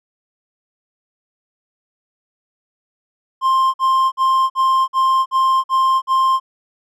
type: tone bursts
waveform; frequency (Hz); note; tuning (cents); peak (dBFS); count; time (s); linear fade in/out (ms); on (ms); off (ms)
triangle; 1054; C6; +12; -10; 8; 3.41-6.4; 50; 330; 50
effects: none